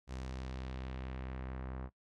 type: tone with low-pass filter sweep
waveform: sawtooth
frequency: 64.6 Hz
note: C2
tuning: 21 cents flat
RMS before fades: -43 dBFS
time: 0.07-1.9 s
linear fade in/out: 50 ms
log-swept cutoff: 7300 to 1300 Hz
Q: 1.1
effects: noise-tail reverb RT60 0.1 s tail -17 dB re dry